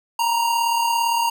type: tone pair together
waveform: square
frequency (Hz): 929.4 / 967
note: A#5 / B5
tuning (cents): -5 / -37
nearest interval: minor second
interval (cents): 68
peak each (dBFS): -19 / -28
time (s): 0.19-1.3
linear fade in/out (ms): 5
effects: none